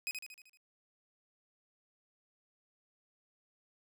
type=tone with echo; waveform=sawtooth; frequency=2515 Hz; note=D#7; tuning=18 cents sharp; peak=-31 dBFS; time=0.07-0.11 s; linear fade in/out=0 ms; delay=77 ms; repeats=6; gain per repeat=-5 dB; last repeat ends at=0.572 s; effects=none